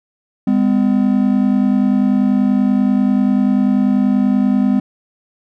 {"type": "tone pair together", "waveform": "triangle", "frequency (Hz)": [203.3, 253.6], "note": ["G#3", "B3"], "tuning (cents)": [-37, 46], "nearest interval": "major third", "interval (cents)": 383, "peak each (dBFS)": -12, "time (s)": [0.47, 4.8], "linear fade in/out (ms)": 5, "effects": []}